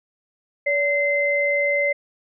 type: tone pair together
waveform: sine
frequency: 571.5 / 2068 Hz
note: D5 / C7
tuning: -47 / -21 cents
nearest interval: octave + minor seventh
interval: 2226 cents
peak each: -21 / -20 dBFS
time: 0.66-1.93 s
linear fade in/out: 10 ms
effects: none